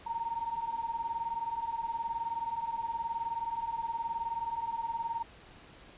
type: beating tone pair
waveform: sine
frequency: 909 / 928 Hz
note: A#5 / A#5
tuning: -44 / -8 cents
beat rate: 19 Hz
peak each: -37 / -34 dBFS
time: 0.06-5.23 s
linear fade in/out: 10 ms
effects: pink hiss -54 dBFS RMS until 5.97 s + resampled to 8000 Hz